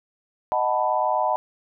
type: chord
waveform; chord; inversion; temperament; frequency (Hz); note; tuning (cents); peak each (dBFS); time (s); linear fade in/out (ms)
sine; B dominant seventh; first; equal; 622.3 / 740 / 880 / 987.8; D#5 / F#5 / A5 / B5; 0 / 0 / 0 / 0; -25; 0.52-1.36; 0
effects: none